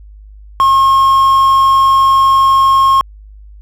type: tone with quantisation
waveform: triangle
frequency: 1078 Hz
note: C#6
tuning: 49 cents flat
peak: -4 dBFS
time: 0.6-3.01 s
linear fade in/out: 0 ms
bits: 5
effects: added 51 Hz sine -33 dBFS peak until 3.61 s